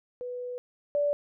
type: tone pair in turn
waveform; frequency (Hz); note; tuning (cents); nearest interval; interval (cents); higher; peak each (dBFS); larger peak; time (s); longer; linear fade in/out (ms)
sine; 493.9 / 580.4; B4 / D5; 0 / -21; minor third; 279; second; -33 / -23; second; 0.21-0.58 / 0.95-1.13; first; 0
effects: none